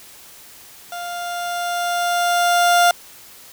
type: tone with level ramp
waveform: 30% pulse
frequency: 700 Hz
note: F5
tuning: 4 cents sharp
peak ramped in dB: -25 to -8 dBFS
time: 0.92-2.91 s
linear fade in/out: 2 ms
effects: white hiss -43 dBFS RMS until 3.52 s